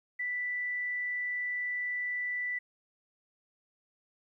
sine tone, 1976 Hz, B6, in tune, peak -31 dBFS, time 0.19-2.59 s, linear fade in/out 10 ms, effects 12-bit

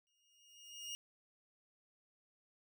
25% pulse tone with exponential growth, 2851 Hz, F7, 35 cents sharp, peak -37 dBFS, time 0.07-0.95 s, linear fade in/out 0 ms, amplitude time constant 190 ms, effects none

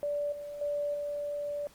sine tone with level steps, 582 Hz, D5, 16 cents flat, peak -29 / -38 / -29 / -32 dBFS, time 0.03-1.67 s, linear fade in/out 0 ms, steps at 0.32 / 0.61 / 0.94 s, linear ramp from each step 5 ms, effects pink hiss -59 dBFS RMS until 1.74 s + Opus 24 kbps

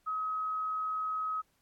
sine tone, 1272 Hz, D#6, 38 cents sharp, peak -31 dBFS, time 0.06-1.42 s, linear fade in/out 20 ms, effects pink hiss -73 dBFS RMS until 1.61 s + AAC 64 kbps

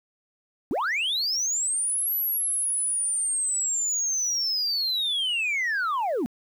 sine linear two-way sweep, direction up then down, 207.7 to 11920 to 207.7 Hz, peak -21 dBFS, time 0.71-6.26 s, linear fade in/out 0 ms, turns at 2.15 s, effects tanh soft clip ceiling -22 dBFS + 9-bit

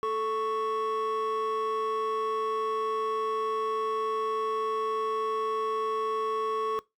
triangle tone pair together, 438.3 / 1108.7 Hz, A4 / C#6, -7 / 0 cents, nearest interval octave + major third, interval 1607 cents, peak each -26 / -26 dBFS, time 0.03-6.79 s, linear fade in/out 0 ms, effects noise-tail reverb RT60 0.2 s tail -22 dB re dry + tanh soft clip ceiling -22 dBFS

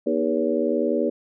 harmonic tone with a mistuned harmonic, 80.4 Hz, E2, 43 cents flat, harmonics 3 / 4 / 5 / 6 / 7, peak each -26 / -26 / -26 / -26 / -26 dBFS, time 0.06-1.1 s, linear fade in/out 10 ms, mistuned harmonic 4, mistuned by -52 cents, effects none

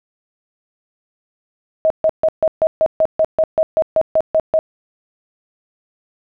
sine tone bursts, 635 Hz, D#5, 35 cents sharp, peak -10 dBFS, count 15, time 1.85-4.59 s, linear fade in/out 0 ms, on 52 ms, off 140 ms, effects none

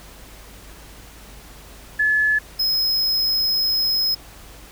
sine / square tone pair in turn, 1718 / 5119 Hz, A6 / D#8, -42 / +48 cents, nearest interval octave + perfect fifth, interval 1890 cents, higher second, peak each -15 / -18 dBFS, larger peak first, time 1.99-2.39 / 2.59-4.15 s, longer second, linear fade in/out 10 ms, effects added 50 Hz sine -44 dBFS peak until 4.71 s + pink hiss -44 dBFS RMS until 4.71 s

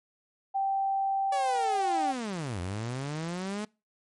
sine tone, 781 Hz, G5, 7 cents flat, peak -25 dBFS, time 0.54-2.13 s, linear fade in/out 20 ms
sawtooth linear two-way sweep, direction down then up, 577 to 84.9 to 214.9 Hz, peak -28 dBFS, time 1.32-3.65 s, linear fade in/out 5 ms, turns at 2.6 s
effects noise-tail reverb RT60 0.3 s tail -25 dB re dry + MP3 48 kbps

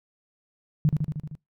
sine tone with echo, 151.4 Hz, D#3, 47 cents flat, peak -16 dBFS, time 0.85-0.89 s, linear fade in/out 0 ms, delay 77 ms, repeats 6, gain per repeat -3 dB, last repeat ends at 1.352 s, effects noise-tail reverb RT60 0.2 s tail -25 dB re dry

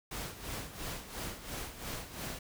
pink noise with tremolo, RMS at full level -39 dBFS, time 0.11-2.39 s, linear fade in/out 5 ms, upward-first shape sine, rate 2.9 Hz, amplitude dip 70%, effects none

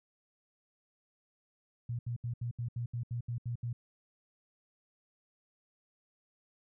sine tone bursts, 119.2 Hz, A#2, 39 cents sharp, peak -33 dBFS, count 11, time 1.89-3.73 s, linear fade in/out 5 ms, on 100 ms, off 74 ms, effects none

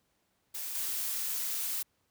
blue noise with level steps, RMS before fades -38 / -34 dBFS, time 0.54-1.83 s, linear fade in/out 10 ms, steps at 0.75 s, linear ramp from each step 2 ms, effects pink hiss -75 dBFS RMS until 2.1 s + high-pass 60 Hz 12 dB/octave

